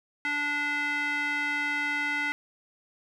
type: tone with band-pass filter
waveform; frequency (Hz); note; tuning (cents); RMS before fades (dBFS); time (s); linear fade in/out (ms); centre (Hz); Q
square; 291.4; D4; -13; -29; 0.25-2.32; 0; 1900; 4.1
effects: none